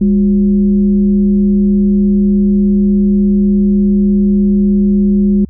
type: tone with frequency modulation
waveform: sine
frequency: 201.7 Hz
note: G3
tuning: 50 cents sharp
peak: -7 dBFS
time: 0.01-5.45 s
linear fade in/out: 5 ms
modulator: 160 Hz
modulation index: 0.41
effects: added 71 Hz sine -32 dBFS peak until 5.49 s

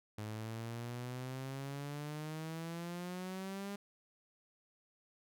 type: exponential sweep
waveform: sawtooth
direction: up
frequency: 105.6 to 202.5 Hz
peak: -37 dBFS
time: 0.18-3.76 s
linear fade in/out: 5 ms
effects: none

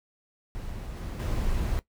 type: noise with level steps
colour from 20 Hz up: brown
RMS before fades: -36 / -34 / -28 dBFS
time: 0.55-1.79 s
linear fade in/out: 0 ms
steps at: 0.96 / 1.19 s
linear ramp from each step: 10 ms
effects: noise-tail reverb RT60 0.1 s tail -17 dB re dry

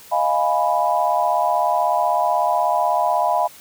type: chord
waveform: sine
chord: F half-diminished seventh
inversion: third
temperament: equal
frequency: 622.3 / 698.5 / 830.6 / 987.8 Hz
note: Eb5 / F5 / Ab5 / Cb6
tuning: 0 / 0 / 0 / 0 cents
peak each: -23 / -20 / -22 / -21 dBFS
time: 0.11-3.48 s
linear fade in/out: 20 ms
effects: white hiss -44 dBFS RMS until 3.6 s

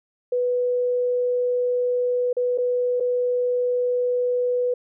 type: tone with dropouts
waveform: sine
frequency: 493.4 Hz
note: B4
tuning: 2 cents flat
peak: -19 dBFS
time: 0.32-4.74 s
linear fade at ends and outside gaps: 5 ms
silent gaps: 2.33-2.367 / 2.577-2.583 / 3-3.005 s
effects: none

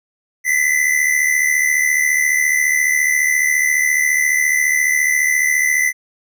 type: tone pair together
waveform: square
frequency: 1975.5 / 2050 Hz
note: B6 / C7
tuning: 0 / -36 cents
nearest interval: minor second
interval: 64 cents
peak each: -17 dBFS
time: 0.44-5.93 s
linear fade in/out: 50 ms
effects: none

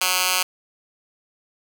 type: tone with high-pass filter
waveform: 10% pulse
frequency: 183.6 Hz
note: F#3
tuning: 13 cents flat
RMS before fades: -21 dBFS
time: 0.01-0.43 s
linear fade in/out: 5 ms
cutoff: 1900 Hz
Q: 0.58
effects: none

